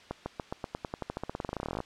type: accelerating click train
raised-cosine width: 1 ms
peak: -19 dBFS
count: 29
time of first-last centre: 0.11-1.803 s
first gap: 150 ms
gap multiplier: 0.92
effects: white hiss -54 dBFS RMS until 1.85 s + low-pass 4000 Hz 12 dB/octave